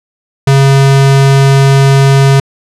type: tone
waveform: square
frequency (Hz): 136.9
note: C#3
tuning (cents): -21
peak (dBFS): -4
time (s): 0.47-2.4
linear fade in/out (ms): 5
effects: low-pass 9000 Hz 12 dB/octave